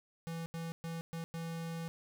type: tone bursts at uneven times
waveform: square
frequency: 165.6 Hz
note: E3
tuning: 8 cents sharp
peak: -39 dBFS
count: 5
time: 0.27-0.46 / 0.54-0.72 / 0.84-1.01 / 1.13-1.24 / 1.34-1.88 s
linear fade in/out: 0 ms
effects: none